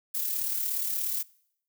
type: noise with amplitude modulation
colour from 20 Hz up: violet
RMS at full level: -28 dBFS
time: 0.14-1.23 s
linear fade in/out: 10 ms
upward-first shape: sine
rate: 36.9 Hz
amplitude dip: 45%
effects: noise-tail reverb RT60 0.7 s tail -23 dB re dry